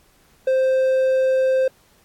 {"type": "tone", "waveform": "triangle", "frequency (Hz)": 523.3, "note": "C5", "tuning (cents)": 0, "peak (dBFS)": -13, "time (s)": [0.47, 1.68], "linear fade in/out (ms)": 5, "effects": ["pink hiss -57 dBFS RMS until 2.04 s", "AAC 64 kbps"]}